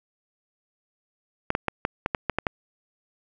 clicks, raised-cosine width 0.5 ms, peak -8 dBFS, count 9, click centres 1.504 / 1.551 / 1.683 / 1.851 / 2.061 / 2.148 / 2.297 / 2.386 / 2.468 s, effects none

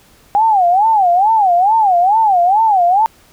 sine tone with vibrato, 790 Hz, G5, 13 cents sharp, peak -8 dBFS, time 0.35-3.06 s, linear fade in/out 0 ms, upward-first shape sine, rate 2.3 Hz, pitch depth 230 cents each way, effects pink hiss -48 dBFS RMS until 3.32 s

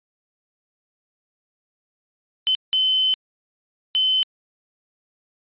sine tone bursts at uneven times, 3054 Hz, G7, 46 cents flat, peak -16 dBFS, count 3, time 2.47-2.55 / 2.73-3.14 / 3.95-4.23 s, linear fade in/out 0 ms, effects resampled to 8000 Hz

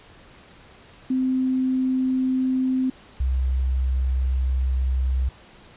sine tone pair in turn, 259 / 64.75 Hz, C4 / C2, -17 / -17 cents, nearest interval 2 octaves, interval 2400 cents, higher first, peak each -19 dBFS, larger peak neither, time 1.1-2.9 / 3.2-5.29 s, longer second, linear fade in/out 5 ms, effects pink hiss -49 dBFS RMS until 5.76 s + resampled to 8000 Hz

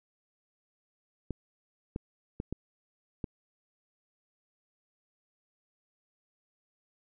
clicks, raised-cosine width 3 ms, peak -21 dBFS, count 5, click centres 1.307 / 1.961 / 2.401 / 2.526 / 3.242 s, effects none

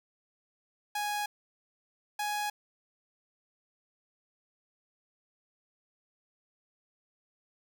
sawtooth tone pair in turn, 830 / 833.1 Hz, G#5 / G#5, -1 / +5 cents, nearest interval unison, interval 6 cents, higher second, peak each -27 dBFS, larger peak neither, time 0.95-1.26 / 2.19-2.5 s, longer neither, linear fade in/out 5 ms, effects none

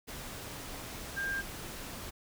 sine tone in noise, 1597 Hz, G6, 32 cents sharp, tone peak -32 dBFS, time 1.16-1.42 s, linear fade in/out 20 ms, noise pink, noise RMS -43 dBFS, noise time 0.07-2.11 s, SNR +8 dB, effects none

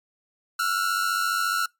45% pulse tone pair together, 1342 / 1436.6 Hz, E6 / F6, +31 / +48 cents, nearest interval minor second, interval 117 cents, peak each -25 dBFS, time 0.59-1.66 s, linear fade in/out 5 ms, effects noise-tail reverb RT60 0.2 s tail -26 dB re dry + MP3 96 kbps

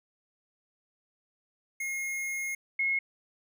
square / sine tone pair in turn, 2150 / 2167 Hz, C7 / C#7, +47 / -40 cents, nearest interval unison, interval 13 cents, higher second, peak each -32 / -25 dBFS, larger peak second, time 1.8-2.55 / 2.79-2.99 s, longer first, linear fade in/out 5 ms, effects none

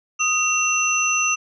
sine tone cluster, 1246 / 2727 / 6060 Hz, D#6 / F7 / F#8, +2 / -42 / +40 cents, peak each -24 / -20 / -22 dBFS, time 0.19-1.36 s, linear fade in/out 20 ms, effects none

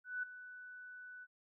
sine tone with ADSR envelope, 1490 Hz, F#6, 12 cents sharp, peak -35 dBFS, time 0.04-1.27 s, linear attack 190 ms, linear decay 7 ms, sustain -14 dB, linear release 42 ms, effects none

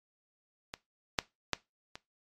clicks, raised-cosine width 0.2 ms, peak -20 / -8 / -10 / -25 dBFS, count 4, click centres 0.739 / 1.188 / 1.533 / 1.955 s, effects noise-tail reverb RT60 0.2 s tail -19 dB re dry + MP3 64 kbps

